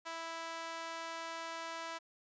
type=tone with high-pass filter; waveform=sawtooth; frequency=329.6 Hz; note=E4; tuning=in tune; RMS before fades=-43 dBFS; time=0.05-1.99 s; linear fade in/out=20 ms; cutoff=930 Hz; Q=1.3; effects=resampled to 16000 Hz